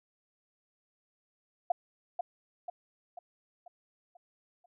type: tone with echo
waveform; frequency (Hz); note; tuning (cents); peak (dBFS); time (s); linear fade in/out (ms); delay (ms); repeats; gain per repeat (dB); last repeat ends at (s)
sine; 705; F5; +16; -23; 1.7-1.72; 5; 490; 6; -6; 4.66
effects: none